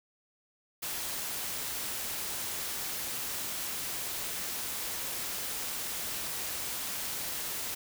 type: noise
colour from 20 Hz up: white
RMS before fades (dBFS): -36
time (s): 0.82-7.75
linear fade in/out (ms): 10
effects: none